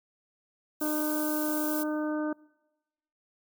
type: noise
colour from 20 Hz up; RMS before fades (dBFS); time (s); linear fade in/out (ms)
violet; -35; 0.8-1.84; 20
type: harmonic tone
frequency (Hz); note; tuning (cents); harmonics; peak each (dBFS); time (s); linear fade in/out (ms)
304.2; D#4; -39; 1 / 2 / 3 / 4 / 5; -29 / -35 / -42 / -42 / -42; 0.81-2.33; 5
effects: noise-tail reverb RT60 1.0 s tail -24 dB re dry